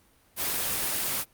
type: noise with amplitude modulation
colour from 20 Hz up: white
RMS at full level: -27 dBFS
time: 0.36-1.25 s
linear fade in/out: 50 ms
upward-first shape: sine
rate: 236 Hz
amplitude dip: 30%
effects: pink hiss -62 dBFS RMS until 1.33 s + Opus 32 kbps